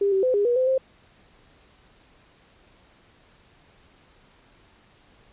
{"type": "tone with pitch steps", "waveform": "sine", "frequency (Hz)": [400, 385, 510, 407.6, 482.3, 514, 526], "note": ["G4", "G4", "C5", "G#4", "B4", "C5", "C5"], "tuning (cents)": [35, -31, -44, -32, -41, -31, 9], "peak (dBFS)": -18, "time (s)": [0.01, 0.78], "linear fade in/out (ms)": 5, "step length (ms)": 110, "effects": ["pink hiss -57 dBFS RMS until 5.32 s", "resampled to 8000 Hz"]}